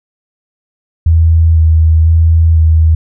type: tone with vibrato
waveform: sine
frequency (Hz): 80.9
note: E2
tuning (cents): -32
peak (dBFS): -4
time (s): 1.06-2.95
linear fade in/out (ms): 5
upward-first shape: square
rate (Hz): 1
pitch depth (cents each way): 18
effects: none